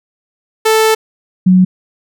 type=tone pair in turn; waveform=sawtooth / sine; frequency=440 / 184.36 Hz; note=A4 / F#3; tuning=0 / -6 cents; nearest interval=octave + minor third; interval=1506 cents; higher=first; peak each=-4 dBFS; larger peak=neither; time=0.65-0.95 / 1.46-1.65 s; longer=first; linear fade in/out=10 ms; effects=none